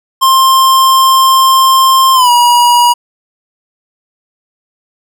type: tone with pitch glide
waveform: square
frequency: 1056 to 962.8 Hz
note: C6 to B5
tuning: +16 to -44 cents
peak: -5 dBFS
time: 0.21-2.94 s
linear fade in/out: 20 ms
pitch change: -160 cents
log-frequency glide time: 2.14-2.3 s
effects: none